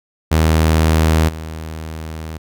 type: tone with level steps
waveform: sawtooth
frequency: 79.5 Hz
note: D#2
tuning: 38 cents sharp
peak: -7 / -22 dBFS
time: 0.31-2.38 s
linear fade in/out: 10 ms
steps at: 1.28 s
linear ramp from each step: 10 ms
effects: none